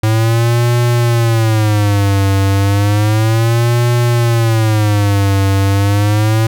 square tone with vibrato, 108.4 Hz, A2, 25 cents flat, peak -10 dBFS, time 0.03-6.47 s, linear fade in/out 5 ms, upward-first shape sine, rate 0.32 Hz, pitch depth 180 cents each way, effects none

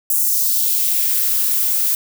violet noise with high-pass filter sweep, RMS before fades -17 dBFS, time 0.1-1.95 s, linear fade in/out 2 ms, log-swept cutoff 8300 to 430 Hz, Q 1.4, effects none

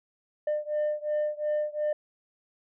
sine beating tone pair, 600 / 602.8 Hz, D5 / D5, +37 / +45 cents, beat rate 2.8 Hz, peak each -27 / -28 dBFS, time 0.47-1.93 s, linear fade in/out 5 ms, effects tanh soft clip ceiling -23 dBFS

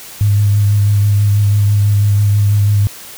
sine tone with vibrato, 102.6 Hz, G#2, 21 cents flat, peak -8 dBFS, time 0.21-2.87 s, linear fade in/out 0 ms, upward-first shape sine, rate 6.1 Hz, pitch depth 21 cents each way, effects white hiss -33 dBFS RMS until 3.17 s

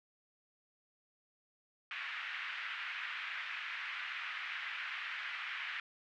pink band-pass noise, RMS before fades -42 dBFS, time 1.91-5.8 s, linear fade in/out 2 ms, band 1500 to 2700 Hz, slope 24 dB/octave, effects none

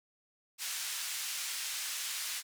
white band-pass noise, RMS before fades -38 dBFS, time 0.58-2.43 s, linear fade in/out 50 ms, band 1600 to 9100 Hz, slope 12 dB/octave, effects none

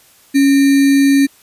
sine tone with sample-and-hold, 277.2 Hz, C#4, in tune, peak -7 dBFS, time 0.34-1.27 s, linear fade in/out 20 ms, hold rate 2100 Hz, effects white hiss -48 dBFS RMS until 1.42 s + resampled to 32000 Hz

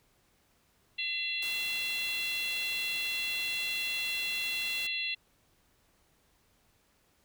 harmonic tone, 679 Hz, F5, 49 cents flat, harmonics 3 / 4 / 5 / 6, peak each -42 / -33 / -38 / -39 dBFS, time 0.98-5.15 s, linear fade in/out 10 ms
white noise, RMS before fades -44 dBFS, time 1.42-4.87 s, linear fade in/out 5 ms
effects pink hiss -69 dBFS RMS until 7.24 s

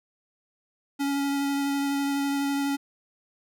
square tone with vibrato, 280 Hz, C#4, 18 cents sharp, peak -25 dBFS, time 0.99-2.77 s, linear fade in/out 20 ms, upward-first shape sine, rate 12 Hz, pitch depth 10 cents each way, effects none

